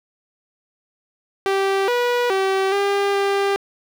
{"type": "tone with pitch steps", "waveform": "sawtooth", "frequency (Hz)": [390, 486.3, 385.1, 400.3, 397.5], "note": ["G4", "B4", "G4", "G4", "G4"], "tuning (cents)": [-9, -27, -31, 36, 24], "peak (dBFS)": -13, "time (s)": [1.46, 3.56], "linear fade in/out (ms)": 0, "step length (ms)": 420, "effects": ["low-pass 4000 Hz 12 dB/octave", "7-bit"]}